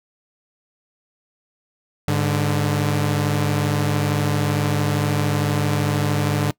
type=tone pair together; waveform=sawtooth; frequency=102.22 / 146.83 Hz; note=G#2 / D3; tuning=-27 / 0 cents; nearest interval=tritone; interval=627 cents; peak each=-18 / -16 dBFS; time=2.08-6.51 s; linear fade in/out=0 ms; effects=noise-tail reverb RT60 0.1 s tail -22 dB re dry